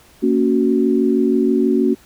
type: chord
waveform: sine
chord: F# major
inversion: first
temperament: just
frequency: 231.2 / 277.5 / 370 Hz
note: A#3 / C#4 / F#4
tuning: -14 / +2 / 0 cents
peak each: -17 dBFS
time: 0.22-1.95 s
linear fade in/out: 20 ms
effects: pink hiss -49 dBFS RMS until 2.05 s